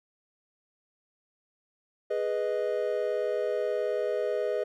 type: chord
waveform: triangle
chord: G# minor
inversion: none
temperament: equal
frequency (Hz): 415.3 / 493.9 / 622.3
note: G#4 / B4 / D#5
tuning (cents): 0 / 0 / 0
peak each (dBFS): -29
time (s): 2.1-4.64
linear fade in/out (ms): 10
effects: none